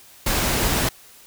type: noise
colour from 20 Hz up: pink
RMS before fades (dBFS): -21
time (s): 0.26-0.89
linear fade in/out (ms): 5
effects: white hiss -48 dBFS RMS until 1.26 s